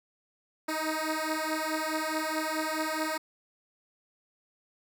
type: beating tone pair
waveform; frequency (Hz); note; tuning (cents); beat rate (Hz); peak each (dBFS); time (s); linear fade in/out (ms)
10% pulse; 311.2 / 315.9; D#4 / D#4; 0 / +26; 4.7; -24; 0.68-3.18; 10
effects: none